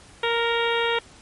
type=harmonic tone with a mistuned harmonic; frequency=466.2 Hz; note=A#4; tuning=in tune; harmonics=1 / 2 / 3 / 4 / 5 / 6 / 7 / 8; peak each=-24 / -27 / -29 / -30 / -31 / -32 / -32 / -33 dBFS; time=0.23-0.99 s; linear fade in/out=5 ms; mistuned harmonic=5; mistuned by=-23 cents; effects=pink hiss -49 dBFS RMS until 1.21 s + MP3 48 kbps